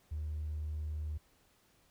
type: tone with hard clipping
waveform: sine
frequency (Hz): 76.6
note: D#2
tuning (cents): -27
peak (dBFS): -36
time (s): 0.11-1.18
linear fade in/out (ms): 10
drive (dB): 1
effects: pink hiss -69 dBFS RMS until 1.9 s